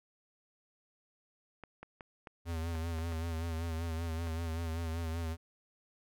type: clicks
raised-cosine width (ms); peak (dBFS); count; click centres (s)
0.5; -31; 8; 1.637 / 1.83 / 2.008 / 2.272 / 2.753 / 2.986 / 3.123 / 4.272
type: tone with vibrato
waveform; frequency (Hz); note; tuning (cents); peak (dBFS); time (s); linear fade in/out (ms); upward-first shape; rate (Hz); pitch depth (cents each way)
square; 82.41; E2; 0; -35; 2.45-5.37; 50; sine; 5.2; 50
effects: none